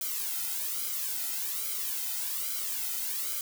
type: noise with flanger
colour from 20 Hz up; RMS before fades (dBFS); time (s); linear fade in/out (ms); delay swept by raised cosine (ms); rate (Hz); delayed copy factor
blue; -33; 0.01-3.41; 2; 1.1 to 1.8; 1.2; -0.85
effects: none